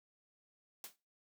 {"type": "noise with exponential decay", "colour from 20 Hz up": "white", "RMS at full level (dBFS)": -43, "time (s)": [0.84, 0.96], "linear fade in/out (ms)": 1, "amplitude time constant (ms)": 26, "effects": ["noise-tail reverb RT60 0.3 s tail -21 dB re dry", "high-pass 200 Hz 12 dB/octave"]}